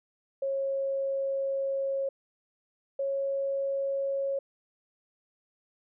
sine tone pair in turn, 545 / 549.4 Hz, C#5 / C#5, -29 / -16 cents, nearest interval unison, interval 13 cents, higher second, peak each -27 dBFS, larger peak neither, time 0.42-2.09 / 2.99-4.39 s, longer first, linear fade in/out 5 ms, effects none

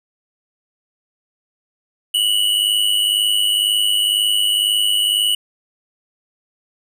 square tone pair together, 2892 / 2994 Hz, F#7 / F#7, -40 / +20 cents, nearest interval minor second, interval 60 cents, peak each -18 dBFS, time 2.14-5.35 s, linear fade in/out 5 ms, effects none

